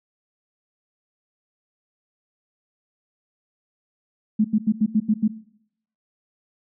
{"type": "tone bursts", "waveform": "sine", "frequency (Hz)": 215.1, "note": "A3", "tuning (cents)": -39, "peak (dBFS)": -14, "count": 7, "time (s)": [4.39, 5.28], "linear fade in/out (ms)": 10, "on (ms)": 56, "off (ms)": 83, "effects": ["noise-tail reverb RT60 0.7 s tail -18 dB re dry"]}